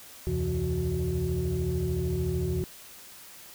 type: tone cluster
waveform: sine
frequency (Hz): 72 / 85.4 / 128.4 / 165.5 / 367.9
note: D2 / F2 / C3 / E3 / F#4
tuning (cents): -34 / -38 / -32 / +7 / -10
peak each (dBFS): -33 / -30 / -32 / -31 / -30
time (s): 0.27-2.64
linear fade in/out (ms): 0
effects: tanh soft clip ceiling -20 dBFS + white hiss -48 dBFS RMS until 3.54 s